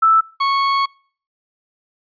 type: tone pair in turn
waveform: sine / 40% pulse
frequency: 1318.5 / 1103.9 Hz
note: E6 / C#6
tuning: 0 / -8 cents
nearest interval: minor third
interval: 308 cents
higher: first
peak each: -9 / -14 dBFS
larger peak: first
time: 0.02-0.21 / 0.4-0.86 s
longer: second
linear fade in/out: 10 ms
effects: noise-tail reverb RT60 0.5 s tail -26 dB re dry + resampled to 11025 Hz